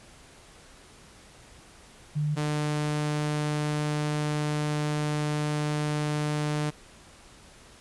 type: tone pair in turn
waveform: sine / sawtooth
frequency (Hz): 149.8 / 149.8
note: D3 / D3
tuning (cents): +35 / +35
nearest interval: unison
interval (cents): 0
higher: neither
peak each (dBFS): -24 / -22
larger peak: second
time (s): 2.15-2.36 / 2.36-6.71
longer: second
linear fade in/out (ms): 20
effects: pink hiss -52 dBFS RMS until 7.8 s + resampled to 24000 Hz